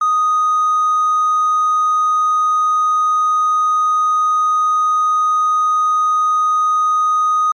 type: tone with hard clipping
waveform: triangle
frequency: 1244.5 Hz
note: D#6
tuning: in tune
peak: -12 dBFS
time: 0.01-7.52 s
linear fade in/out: 5 ms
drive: 4 dB
effects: MP3 48 kbps